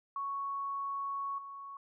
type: tone with level steps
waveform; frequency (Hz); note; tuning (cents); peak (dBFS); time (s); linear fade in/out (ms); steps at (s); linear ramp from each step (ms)
sine; 1110; C#6; +2; -34 / -43; 0.16-1.77; 2; 1.38; 5
effects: none